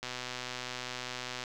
click train, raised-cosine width 0.2 ms, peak -20 dBFS, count 177, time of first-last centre 0.03-1.438 s, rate 125 Hz, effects none

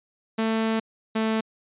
sawtooth tone pair in turn, 222.6 / 220.8 Hz, A3 / A3, +20 / +6 cents, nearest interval unison, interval 14 cents, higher first, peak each -18 dBFS, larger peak neither, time 0.38-0.8 / 1.15-1.41 s, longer first, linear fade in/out 10 ms, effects resampled to 8000 Hz

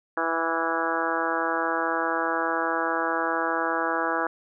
harmonic tone with a mistuned harmonic, 164.81 Hz, E3, in tune, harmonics 2 / 3 / 4 / 5 / 6 / 7 / 8 / 9 / 10, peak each -32 / -32 / -32 / -32 / -32 / -32 / -32 / -32 / -32 dBFS, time 0.17-4.27 s, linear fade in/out 2 ms, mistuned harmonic 9, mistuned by -25 cents, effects none

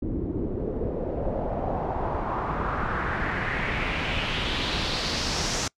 pink noise with low-pass filter sweep, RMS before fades -28 dBFS, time 0.02-5.68 s, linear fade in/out 5 ms, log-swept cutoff 290 to 6400 Hz, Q 2.8, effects noise-tail reverb RT60 0.1 s tail -25 dB re dry

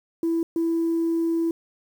sine tone bursts at uneven times, 331.5 Hz, E4, 10 cents sharp, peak -19 dBFS, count 2, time 0.23-0.43 / 0.56-1.51 s, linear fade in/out 2 ms, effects tanh soft clip ceiling -17 dBFS + 8-bit

